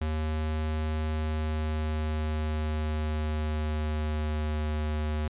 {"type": "tone with pitch glide", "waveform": "square", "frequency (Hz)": [77.78, 76.27], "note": ["D#2", "D#2"], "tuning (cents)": [0, -34], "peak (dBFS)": -28, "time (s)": [0.01, 5.28], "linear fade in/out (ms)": 5, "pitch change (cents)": -34, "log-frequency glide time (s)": [1.12, 4.67], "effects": ["resampled to 8000 Hz"]}